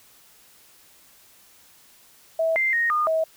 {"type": "tone with pitch steps", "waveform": "sine", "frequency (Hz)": [651, 2088, 1864, 1220, 642], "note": ["E5", "C7", "A#6", "D#6", "E5"], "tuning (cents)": [-22, -4, -1, -34, -46], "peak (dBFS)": -19, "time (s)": [2.39, 3.24], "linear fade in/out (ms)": 5, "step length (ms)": 170, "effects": ["white hiss -54 dBFS RMS until 3.36 s"]}